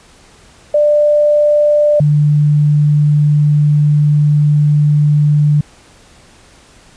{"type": "tone pair in turn", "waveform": "sine", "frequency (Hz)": [593, 148.25], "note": ["D5", "D3"], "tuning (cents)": [17, 17], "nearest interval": "2 octaves", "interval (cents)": 2400, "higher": "first", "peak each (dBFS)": -7, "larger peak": "neither", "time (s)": [[0.74, 2], [2, 5.61]], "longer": "second", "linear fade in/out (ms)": 5, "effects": ["pink hiss -44 dBFS RMS until 6.96 s", "resampled to 22050 Hz"]}